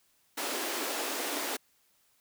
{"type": "high-pass noise", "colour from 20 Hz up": "pink", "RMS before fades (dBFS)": -34, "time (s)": [0.37, 1.57], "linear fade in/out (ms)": 10, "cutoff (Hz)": 270, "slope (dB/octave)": 48, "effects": ["white hiss -69 dBFS RMS until 2.2 s"]}